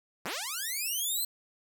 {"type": "linear sweep", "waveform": "5% pulse", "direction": "up", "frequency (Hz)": [129.1, 4205], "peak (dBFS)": -22, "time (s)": [0.25, 1.25], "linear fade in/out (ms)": 5, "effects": []}